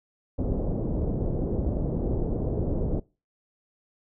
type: low-pass noise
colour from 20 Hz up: pink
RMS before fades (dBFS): -27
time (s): 0.38-3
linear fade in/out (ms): 10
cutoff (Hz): 530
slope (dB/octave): 24
effects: noise-tail reverb RT60 0.3 s tail -23 dB re dry